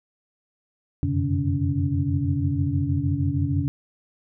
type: tone cluster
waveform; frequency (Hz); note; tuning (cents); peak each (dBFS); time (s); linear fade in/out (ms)
sine; 88.2 / 94.5 / 130.4 / 143.7 / 283.3; F2 / F#2 / C3 / D3 / C#4; +18 / +37 / -5 / -37 / +38; -27; 1.03-3.68; 0
effects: none